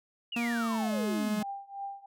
sine exponential sweep, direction down, 2976 to 174.61 Hz, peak -34 dBFS, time 0.32-1.4 s, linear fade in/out 5 ms
45% pulse tone with pitch glide, 236.3 to 211.7 Hz, A#3 to G#3, +24 to +33 cents, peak -29 dBFS, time 0.36-1.43 s, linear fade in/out 5 ms, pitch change -191 cents, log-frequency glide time 0.52-0.96 s
sine tone with tremolo, 794 Hz, G5, 22 cents sharp, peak -33 dBFS, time 1.41-2.06 s, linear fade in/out 5 ms, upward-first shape triangle, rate 2.9 Hz, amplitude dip 95%
effects none

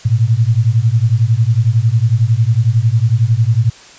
sine beating tone pair, 108.6 / 119.6 Hz, A2 / A#2, -22 / +45 cents, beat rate 11 Hz, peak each -12 dBFS, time 0.05-3.7 s, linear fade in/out 10 ms, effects white hiss -39 dBFS RMS until 3.98 s + resampled to 16000 Hz

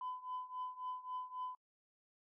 sine tone with tremolo, 1008 Hz, B5, 35 cents sharp, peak -37 dBFS, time 0.01-1.55 s, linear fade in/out 2 ms, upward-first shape triangle, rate 3.7 Hz, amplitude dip 90%, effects noise-tail reverb RT60 0.1 s tail -26 dB re dry + tanh soft clip ceiling -36 dBFS

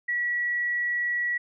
sine tone, 1933 Hz, B6, 38 cents flat, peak -24 dBFS, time 0.08-1.38 s, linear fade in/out 10 ms, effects none

